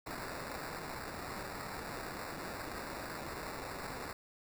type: noise with sample-and-hold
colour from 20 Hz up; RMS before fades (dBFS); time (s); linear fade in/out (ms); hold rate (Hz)
white; -43; 0.06-4.13; 5; 3150
effects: none